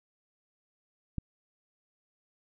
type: click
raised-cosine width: 5 ms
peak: -20 dBFS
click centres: 1.183 s
effects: none